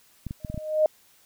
clicks, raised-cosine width 5 ms, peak -20 dBFS, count 6, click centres 0.267 / 0.309 / 0.448 / 0.5 / 0.544 / 0.577 s
sine tone with exponential growth, 618 Hz, D#5, 12 cents flat, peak -14 dBFS, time 0.4-0.86 s, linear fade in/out 2 ms, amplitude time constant 100 ms
effects white hiss -59 dBFS RMS until 1.25 s

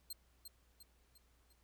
15% pulse tone with echo, 4184 Hz, C8, 1 cent flat, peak -36 dBFS, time 0.1-0.13 s, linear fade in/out 5 ms, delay 350 ms, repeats 4, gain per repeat -6 dB, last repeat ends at 1.53 s, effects added 60 Hz sine -70 dBFS peak until 1.63 s + pink hiss -75 dBFS RMS until 1.63 s

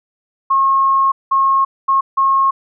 sine tone bursts at uneven times, 1083 Hz, C#6, 41 cents flat, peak -10 dBFS, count 4, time 0.5-1.12 / 1.31-1.65 / 1.88-2.01 / 2.17-2.51 s, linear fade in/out 10 ms, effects none

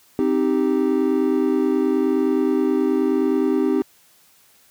triangle chord, C minor, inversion none, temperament equal, 261.6 / 311.1 / 392 Hz, C4 / Eb4 / G4, 0 / 0 / 0 cents, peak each -19 dBFS, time 0.19-3.82 s, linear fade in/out 0 ms, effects white hiss -55 dBFS RMS until 4.7 s + high-pass 60 Hz 12 dB/octave

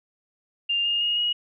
sine tone with pitch steps, 2800 / 2831 / 2862 / 2894 Hz, F7 / F7 / F7 / F#7, +4 / +23 / +42 / -39 cents, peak -21 dBFS, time 0.69-1.33 s, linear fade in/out 10 ms, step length 160 ms, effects none

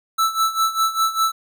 square tone with tremolo, 1318.5 Hz, E6, in tune, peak -15 dBFS, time 0.18-1.32 s, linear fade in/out 10 ms, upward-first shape sine, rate 5 Hz, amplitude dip 80%, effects none

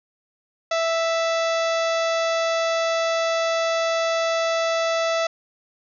harmonic tone with a mistuned harmonic, 659.3 Hz, E5, in tune, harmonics 1 / 2 / 3 / 4 / 5 / 6 / 7 / 8 / 9 / 10, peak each -21 / -27 / -31 / -33 / -35 / -37 / -38 / -39 / -40 / -41 dBFS, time 0.71-5.27 s, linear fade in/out 5 ms, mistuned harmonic 5, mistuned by +72 cents, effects none

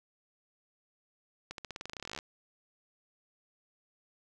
accelerating click train, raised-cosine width 0.2 ms, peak -23 dBFS, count 21, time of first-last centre 1.51-2.189 s, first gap 72 ms, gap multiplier 0.91, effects none

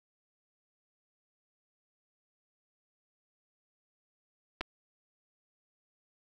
clicks, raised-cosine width 0.3 ms, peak -19 dBFS, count 2, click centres 4.609 / 4.612 s, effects none

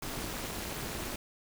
pink noise with amplitude modulation, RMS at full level -34 dBFS, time 0.02-1.16 s, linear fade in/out 5 ms, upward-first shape sine, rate 274 Hz, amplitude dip 100%, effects none

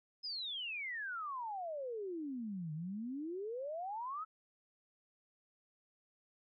sine exponential two-way sweep, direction down then up, 5160 to 149.5 to 1323 Hz, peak -39 dBFS, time 0.23-4.25 s, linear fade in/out 20 ms, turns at 2.73 s, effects none

